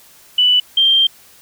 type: tone pair in turn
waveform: sine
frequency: 2974 / 3168 Hz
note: F#7 / G7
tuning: +8 / +18 cents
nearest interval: minor second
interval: 110 cents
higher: second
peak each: -9 dBFS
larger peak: neither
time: 0.38-0.6 / 0.77-1.07 s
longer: second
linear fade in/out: 5 ms
effects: white hiss -46 dBFS RMS until 1.41 s